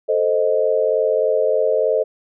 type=chord; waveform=sine; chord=A diminished; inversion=none; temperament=equal; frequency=440 / 523.3 / 622.3 Hz; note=A4 / C5 / Eb5; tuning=0 / 0 / 0 cents; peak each=-19 dBFS; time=0.08-2.04 s; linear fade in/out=20 ms; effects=none